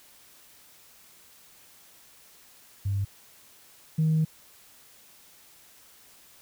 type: tone pair in turn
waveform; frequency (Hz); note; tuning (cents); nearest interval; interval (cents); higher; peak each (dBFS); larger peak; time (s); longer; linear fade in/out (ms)
sine; 99.1 / 157.75; G2 / D#3; +19 / +24; minor sixth; 805; second; -24 / -19; second; 2.85-3.05 / 3.98-4.25; second; 10
effects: tanh soft clip ceiling -17 dBFS + white hiss -55 dBFS RMS until 6.41 s